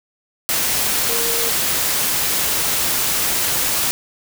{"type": "tone in noise", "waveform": "sine", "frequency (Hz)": 466.2, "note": "A#4", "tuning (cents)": 0, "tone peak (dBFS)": -26, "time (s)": [1.09, 1.49], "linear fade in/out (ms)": 0, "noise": "white", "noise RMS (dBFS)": -19, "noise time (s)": [0.49, 3.91], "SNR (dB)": -10, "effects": []}